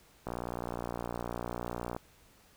click train, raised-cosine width 1 ms, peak -22 dBFS, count 102, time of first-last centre 0.27-1.965 s, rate 59.6 Hz, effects pink hiss -62 dBFS RMS until 2.56 s

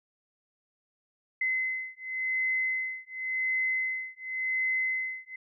sine beating tone pair, 2046 / 2046.91 Hz, C7 / C7, -39 / -39 cents, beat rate 0.91 Hz, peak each -31 / -31 dBFS, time 1.41-5.36 s, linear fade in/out 5 ms, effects none

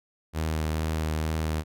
sawtooth tone with vibrato, 78.6 Hz, D#2, 18 cents sharp, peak -22 dBFS, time 0.33-1.64 s, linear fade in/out 50 ms, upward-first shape triangle, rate 2.2 Hz, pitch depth 20 cents each way, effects none

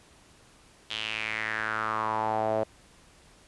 sawtooth tone with band-pass filter sweep, 109.5 Hz, A2, 8 cents flat, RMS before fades -30 dBFS, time 0.9-2.64 s, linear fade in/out 10 ms, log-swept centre 3300 to 590 Hz, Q 4.6, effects pink hiss -57 dBFS RMS until 3.47 s + resampled to 24000 Hz

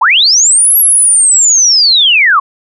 sine linear two-way sweep, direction up then down, 790 to 11550 to 1033 Hz, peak -4 dBFS, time 0.01-2.4 s, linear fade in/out 10 ms, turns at 0.77 s, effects none

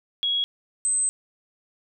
sine tone pair in turn, 3322 / 8203 Hz, G#7 / C9, 0 / -35 cents, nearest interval octave + major third, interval 1565 cents, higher second, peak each -21 / -20 dBFS, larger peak second, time 0.23-0.44 / 0.85-1.09 s, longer second, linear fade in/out 0 ms, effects none

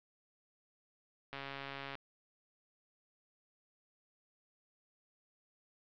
click train, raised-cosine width 0.3 ms, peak -27 dBFS, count 87, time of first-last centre 1.33-1.953 s, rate 138 Hz, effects low-pass 4000 Hz 12 dB/octave

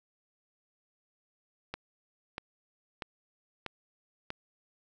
click train, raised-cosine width 0.3 ms, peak -20 dBFS, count 5, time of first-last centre 1.74-4.304 s, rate 1.56 Hz, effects none

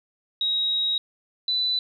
sine tone pair in turn, 3805 / 3987 Hz, A#7 / B7, +35 / +16 cents, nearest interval minor second, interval 81 cents, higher second, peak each -21 dBFS, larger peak neither, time 0.41-0.98 / 1.48-1.79 s, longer first, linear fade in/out 2 ms, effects 10-bit

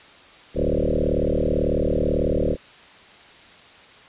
sine tone with frequency modulation, 275.6 Hz, C#4, 10 cents flat, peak -18 dBFS, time 0.54-2.57 s, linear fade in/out 50 ms, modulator 38.1 Hz, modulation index 7.6, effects white hiss -47 dBFS RMS until 4.08 s + resampled to 8000 Hz

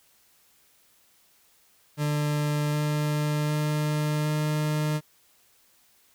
40% pulse tone with pitch steps, 148.5 / 149.62 / 150.75 / 151.88 Hz, D3 / D3 / D3 / D#3, +20 / +33 / +46 / -41 cents, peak -23 dBFS, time 1.97-5.01 s, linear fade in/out 50 ms, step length 760 ms, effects white hiss -62 dBFS RMS until 6.14 s

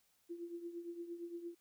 sine tone with tremolo, 342.7 Hz, F4, 33 cents flat, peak -40 dBFS, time 0.29-1.55 s, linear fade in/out 20 ms, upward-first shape triangle, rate 8.7 Hz, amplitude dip 75%, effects white hiss -75 dBFS RMS until 1.6 s

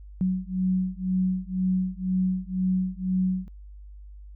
sine beating tone pair, 184.6 / 186.6 Hz, F#3 / F#3, -4 / +15 cents, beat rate 2 Hz, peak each -26 dBFS, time 0.21-3.48 s, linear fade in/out 0 ms, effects added 50 Hz sine -41 dBFS peak until 4.35 s

